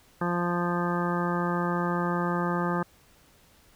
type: harmonic tone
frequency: 174.61 Hz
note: F3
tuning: in tune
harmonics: 1 / 2 / 3 / 4 / 5 / 6 / 7 / 9 / 10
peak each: -28 / -32 / -35 / -39 / -34 / -37 / -33 / -37 / -44 dBFS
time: 0.21-2.83 s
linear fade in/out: 5 ms
effects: pink hiss -59 dBFS RMS until 3.75 s